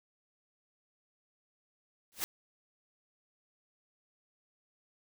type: noise with exponential growth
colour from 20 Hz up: white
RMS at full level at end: -30 dBFS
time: 2.12-2.24 s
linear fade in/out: 0 ms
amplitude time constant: 25 ms
effects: none